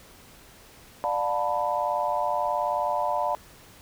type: chord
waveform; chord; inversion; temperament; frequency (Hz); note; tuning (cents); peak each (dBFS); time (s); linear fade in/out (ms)
sine; B half-diminished seventh; first; just; 592.7 / 711.2 / 889 / 987.8; D5 / F5 / A5 / B5; +16 / +31 / +18 / 0; -29; 1.04-3.35; 0
effects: pink hiss -51 dBFS RMS until 3.81 s